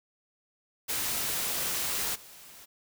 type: noise with level steps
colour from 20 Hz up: white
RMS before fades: -31 / -50 dBFS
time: 0.88-2.66 s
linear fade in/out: 20 ms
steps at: 2.14 s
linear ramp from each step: 20 ms
effects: none